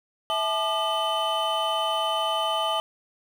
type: tone cluster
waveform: triangle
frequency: 653 / 861 / 1200 / 3032 Hz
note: E5 / A5 / D6 / F#7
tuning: -17 / -38 / +37 / +42 cents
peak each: -27 dBFS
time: 0.3-2.8 s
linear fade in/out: 0 ms
effects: 8-bit